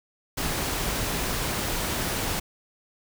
pink noise, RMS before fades -28 dBFS, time 0.37-2.4 s, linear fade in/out 10 ms, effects none

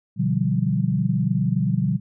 sine chord, G dominant seventh, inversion first, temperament equal with one note detuned, 123.47 / 146.83 / 174.61 / 193.63 Hz, B2 / D3 / F3 / G3, 0 / 0 / 0 / -21 cents, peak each -24 dBFS, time 0.16-2 s, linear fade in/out 50 ms, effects none

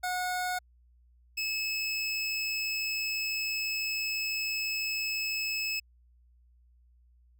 25% pulse tone pair in turn, 728 / 2594 Hz, F#5 / E7, -28 / -28 cents, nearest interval octave + minor seventh, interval 2200 cents, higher second, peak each -26 dBFS, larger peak neither, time 0.03-0.59 / 1.37-5.8 s, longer second, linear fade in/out 10 ms, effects added 60 Hz sine -59 dBFS peak until 7.39 s

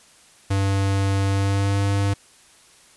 square tone with pitch glide, 98 to 99.66 Hz, G2 to G2, 0 to +29 cents, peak -19 dBFS, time 0.5-2.14 s, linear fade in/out 10 ms, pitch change +29 cents, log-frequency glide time 1.26-1.81 s, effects white hiss -52 dBFS RMS until 2.96 s + resampled to 24000 Hz

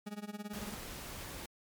40% pulse tone with tremolo, 207.7 Hz, G#3, in tune, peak -37 dBFS, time 0.06-0.75 s, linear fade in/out 10 ms, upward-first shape sine, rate 18 Hz, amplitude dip 90%
pink noise, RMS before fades -45 dBFS, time 0.53-1.46 s, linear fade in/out 5 ms
effects MP3 96 kbps

